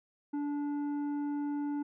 triangle tone with tanh clipping, 290 Hz, D4, 22 cents flat, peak -33 dBFS, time 0.33-1.83 s, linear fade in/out 10 ms, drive 12 dB, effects none

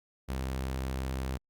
sawtooth tone, 65.6 Hz, C2, 5 cents sharp, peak -28 dBFS, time 0.28-1.38 s, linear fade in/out 20 ms, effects Opus 48 kbps

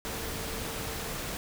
sine tone in noise, 450.5 Hz, A4, 41 cents sharp, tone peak -44 dBFS, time 0.06-1.14 s, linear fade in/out 0 ms, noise pink, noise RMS -36 dBFS, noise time 0.05-1.37 s, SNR -11 dB, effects none

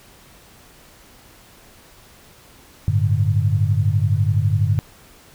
sine chord, G suspended second, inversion none, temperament equal, 98 / 110 / 146.83 Hz, G2 / A2 / D3, 0 / 0 / 0 cents, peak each -18 / -19 / -22 dBFS, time 2.88-4.79 s, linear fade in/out 0 ms, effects pink hiss -48 dBFS RMS until 5.34 s

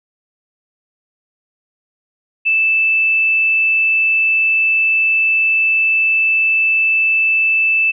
sine tone, 2637 Hz, E7, in tune, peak -11 dBFS, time 2.45-7.92 s, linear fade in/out 20 ms, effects none

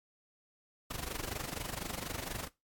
pink noise with amplitude modulation, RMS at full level -37 dBFS, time 0.9-2.48 s, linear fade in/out 10 ms, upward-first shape sine, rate 24.2 Hz, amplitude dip 85%, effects noise-tail reverb RT60 0.2 s tail -18 dB re dry + AAC 64 kbps

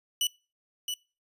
sawtooth tone with echo, 2960 Hz, F#7, in tune, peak -21 dBFS, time 0.21-0.27 s, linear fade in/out 2 ms, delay 670 ms, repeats 1, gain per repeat -6 dB, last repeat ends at 0.94 s, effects noise-tail reverb RT60 0.3 s tail -22 dB re dry + resampled to 32000 Hz

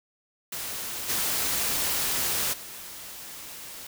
white noise with level steps, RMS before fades -34 / -27 / -41 dBFS, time 0.52-3.87 s, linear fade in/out 5 ms, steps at 1.08 / 2.52 s, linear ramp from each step 20 ms, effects none

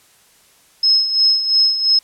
sine tone with tremolo, 5170 Hz, E8, 34 cents flat, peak -9 dBFS, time 0.83-1.99 s, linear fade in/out 5 ms, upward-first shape sine, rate 2.9 Hz, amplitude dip 65%, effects white hiss -52 dBFS RMS until 2.03 s + low-pass 12000 Hz 12 dB/octave

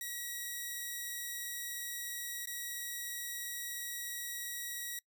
5% pulse tone with dropouts, 1917 Hz, A#6, 48 cents sharp, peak -28 dBFS, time 0.01-4.99 s, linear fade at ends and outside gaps 2 ms, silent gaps 2.457-2.472 s, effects noise-tail reverb RT60 0.1 s tail -24 dB re dry

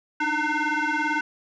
sine tone with frequency modulation, 293.5 Hz, D4, 1 cent flat, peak -19 dBFS, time 0.2-1.21 s, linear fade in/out 5 ms, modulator 605 Hz, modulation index 3.1, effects tanh soft clip ceiling -21 dBFS

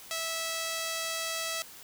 sawtooth tone with band-pass filter, 654 Hz, E5, 14 cents flat, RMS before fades -34 dBFS, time 0.11-1.62 s, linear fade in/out 0 ms, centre 6100 Hz, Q 0.59, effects white hiss -49 dBFS RMS until 1.83 s

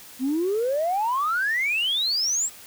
sine exponential sweep, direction up, 246.9 to 7902 Hz, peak -20 dBFS, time 0.19-2.5 s, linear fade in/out 50 ms, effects tanh soft clip ceiling -17 dBFS + white hiss -45 dBFS RMS until 2.66 s

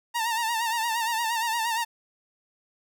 sawtooth tone with vibrato, 916 Hz, A#5, 31 cents flat, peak -21 dBFS, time 0.14-1.85 s, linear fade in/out 20 ms, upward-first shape sine, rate 8.6 Hz, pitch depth 69 cents each way, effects none

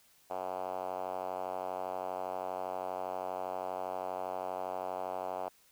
5% pulse tone with band-pass filter, 92.5 Hz, F#2, in tune, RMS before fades -38 dBFS, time 0.3-5.49 s, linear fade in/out 5 ms, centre 710 Hz, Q 2.7, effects white hiss -65 dBFS RMS until 5.71 s

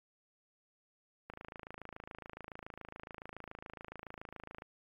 click train, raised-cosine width 0.5 ms, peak -30 dBFS, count 91, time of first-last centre 1.3-4.621 s, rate 27.1 Hz, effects AAC 64 kbps

